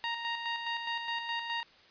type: tone with tremolo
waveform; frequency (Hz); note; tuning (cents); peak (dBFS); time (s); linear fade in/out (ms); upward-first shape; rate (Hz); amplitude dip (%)
15% pulse; 932.3; A#5; 0; -25; 0.04-1.63; 0; square; 4.8; 45
effects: white hiss -59 dBFS RMS until 1.9 s + resampled to 11025 Hz